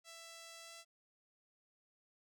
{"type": "tone with pitch glide", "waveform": "5% pulse", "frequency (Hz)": [664, 668.6], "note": ["E5", "E5"], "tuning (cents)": [12, 24], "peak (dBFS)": -40, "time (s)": [0.04, 0.85], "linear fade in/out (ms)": 50, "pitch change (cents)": 12, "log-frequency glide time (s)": [0.62, 0.73], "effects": []}